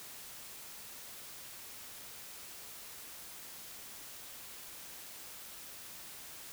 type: silence
effects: white hiss -49 dBFS RMS until 6.52 s